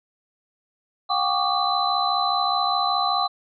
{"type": "tone cluster", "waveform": "sine", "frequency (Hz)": [721, 795, 1130, 1195, 4022], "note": ["F#5", "G5", "C#6", "D6", "B7"], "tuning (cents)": [-45, 24, 33, 30, 31], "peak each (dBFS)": -26, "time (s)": [1.09, 3.28], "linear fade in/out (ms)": 20, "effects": []}